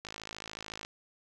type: click train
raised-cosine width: 0.2 ms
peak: -23 dBFS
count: 44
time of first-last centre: 0.05-0.849 s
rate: 53.8 Hz
effects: none